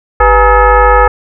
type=tone with frequency modulation; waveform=sine; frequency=392 Hz; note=G4; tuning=in tune; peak=-3 dBFS; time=0.2-1.08 s; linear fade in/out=5 ms; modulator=443 Hz; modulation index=2.7; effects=none